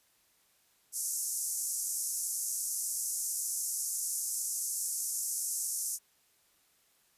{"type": "band-pass noise", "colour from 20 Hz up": "white", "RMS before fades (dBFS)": -35, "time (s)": [0.92, 5.99], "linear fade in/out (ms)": 50, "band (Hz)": [5800, 12000], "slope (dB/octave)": 48, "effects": ["white hiss -69 dBFS RMS until 7.17 s", "resampled to 32000 Hz"]}